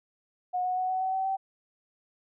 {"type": "tone with pitch steps", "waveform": "sine", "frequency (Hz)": [727, 734.2, 741.4, 748.7, 756.1, 763.6, 771.1], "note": ["F#5", "F#5", "F#5", "F#5", "F#5", "G5", "G5"], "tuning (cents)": [-31, -14, 3, 20, 37, -46, -29], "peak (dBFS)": -26, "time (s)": [0.53, 1.37], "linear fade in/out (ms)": 20, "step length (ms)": 120, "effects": []}